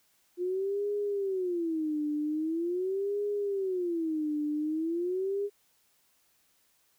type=tone with vibrato; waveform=sine; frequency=350 Hz; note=F4; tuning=4 cents sharp; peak=-28 dBFS; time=0.37-5.5 s; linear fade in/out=50 ms; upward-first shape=sine; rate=0.43 Hz; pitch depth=280 cents each way; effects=white hiss -69 dBFS RMS until 6.98 s